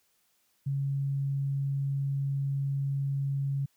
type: tone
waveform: sine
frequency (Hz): 138.5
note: C#3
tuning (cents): -1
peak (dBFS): -27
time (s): 0.66-3.66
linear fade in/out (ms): 10
effects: white hiss -71 dBFS RMS until 3.76 s